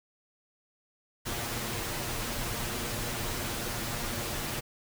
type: noise with comb filter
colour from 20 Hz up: pink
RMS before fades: -34 dBFS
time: 1.25-4.61 s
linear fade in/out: 20 ms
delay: 8.5 ms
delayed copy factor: +0.55
effects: none